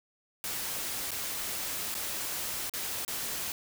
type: noise with dropouts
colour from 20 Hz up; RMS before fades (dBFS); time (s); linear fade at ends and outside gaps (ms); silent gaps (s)
white; -35; 0.44-3.52; 1; 1.108-1.116 / 1.943-1.95 / 2.696-2.737 / 3.049-3.079
effects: none